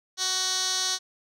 15% pulse tone with band-pass filter, 373.4 Hz, F#4, 16 cents sharp, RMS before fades -27 dBFS, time 0.17-0.99 s, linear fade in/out 50 ms, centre 5100 Hz, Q 3.8, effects none

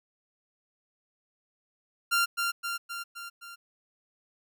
sawtooth tone with echo, 1387 Hz, F6, 12 cents flat, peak -19 dBFS, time 2.11-2.26 s, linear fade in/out 20 ms, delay 260 ms, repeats 5, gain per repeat -4 dB, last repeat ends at 3.56 s, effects none

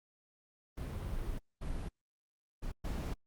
brown noise bursts at uneven times, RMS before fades -38 dBFS, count 4, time 0.77-1.39 / 1.61-1.89 / 2.62-2.72 / 2.84-3.14 s, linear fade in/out 10 ms, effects Opus 32 kbps

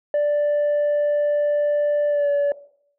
sine tone with pitch glide, 587.3 to 573.2 Hz, D5 to D5, 0 to -42 cents, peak -14 dBFS, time 0.14-2.52 s, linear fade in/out 2 ms, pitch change -42 cents, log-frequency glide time 2.09-2.29 s, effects noise-tail reverb RT60 0.6 s tail -18 dB re dry + tanh soft clip ceiling -16 dBFS

